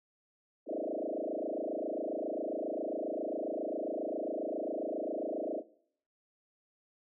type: tone with frequency modulation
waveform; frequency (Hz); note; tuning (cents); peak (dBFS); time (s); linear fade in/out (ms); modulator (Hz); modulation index
sine; 469.9; A#4; +14; -33; 0.66-5.63; 50; 27.4; 7
effects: noise-tail reverb RT60 0.6 s tail -18 dB re dry